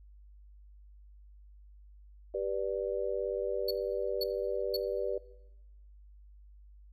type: chord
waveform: sine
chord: G major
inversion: none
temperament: just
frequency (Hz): 392 / 490 / 588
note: G4 / B4 / D5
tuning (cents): 0 / -14 / +2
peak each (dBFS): -35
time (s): 2.34-5.18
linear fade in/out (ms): 5
type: tone bursts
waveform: square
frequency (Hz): 4418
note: C#8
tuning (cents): -7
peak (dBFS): -32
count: 3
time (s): 3.68-4.767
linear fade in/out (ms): 5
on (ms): 29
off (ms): 500
effects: noise-tail reverb RT60 0.9 s tail -18 dB re dry + added 50 Hz sine -52 dBFS peak until 6.92 s

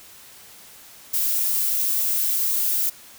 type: noise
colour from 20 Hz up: violet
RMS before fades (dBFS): -22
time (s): 1.13-2.9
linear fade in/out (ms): 10
effects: white hiss -46 dBFS RMS until 3.18 s

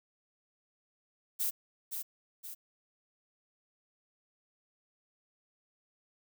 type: noise with echo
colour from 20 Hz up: violet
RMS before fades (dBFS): -32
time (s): 1.39-1.51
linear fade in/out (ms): 20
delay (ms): 520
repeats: 2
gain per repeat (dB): -6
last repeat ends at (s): 2.55
effects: none

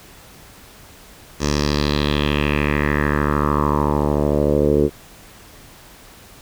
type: tone with low-pass filter sweep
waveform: 10% pulse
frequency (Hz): 73.42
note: D2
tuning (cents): 0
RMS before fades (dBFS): -18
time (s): 1.39-4.9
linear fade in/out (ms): 50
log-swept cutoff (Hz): 6300 to 410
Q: 3.7
effects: pink hiss -44 dBFS RMS until 6.41 s

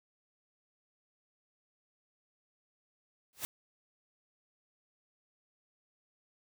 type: noise with exponential growth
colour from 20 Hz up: white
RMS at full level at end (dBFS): -33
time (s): 3.33-3.45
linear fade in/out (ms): 0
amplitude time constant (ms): 24
effects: none

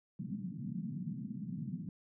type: band-pass noise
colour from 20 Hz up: white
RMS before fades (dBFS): -41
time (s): 0.19-1.89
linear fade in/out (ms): 2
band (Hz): 130 to 230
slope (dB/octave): 48
effects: none

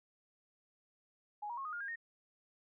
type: tone with pitch steps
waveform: sine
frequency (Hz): 833 / 951.4 / 1086.5 / 1240.9 / 1417.2 / 1618.6 / 1848.5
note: G#5 / A#5 / C#6 / D#6 / F6 / G#6 / A#6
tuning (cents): +5 / +35 / -35 / -5 / +25 / -45 / -15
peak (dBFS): -39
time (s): 1.42-1.959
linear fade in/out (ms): 10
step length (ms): 77
effects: none

